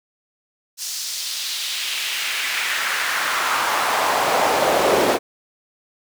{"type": "noise with high-pass filter sweep", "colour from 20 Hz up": "brown", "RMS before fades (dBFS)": -21, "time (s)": [0.77, 5.19], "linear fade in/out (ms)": 50, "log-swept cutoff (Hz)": [5900, 440], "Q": 1.7, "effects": []}